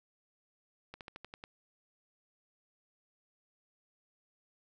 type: slowing click train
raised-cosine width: 0.3 ms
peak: -29 dBFS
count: 7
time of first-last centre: 0.94-1.439 s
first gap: 68 ms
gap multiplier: 1.08
effects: none